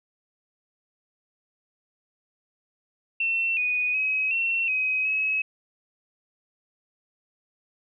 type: tone with pitch steps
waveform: sine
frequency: 2699 / 2479 / 2544 / 2712 / 2529 / 2565 Hz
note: E7 / D#7 / D#7 / E7 / D#7 / E7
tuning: +40 / -7 / +38 / +49 / +28 / -48 cents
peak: -22 dBFS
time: 3.2-5.42 s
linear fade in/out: 5 ms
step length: 370 ms
effects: none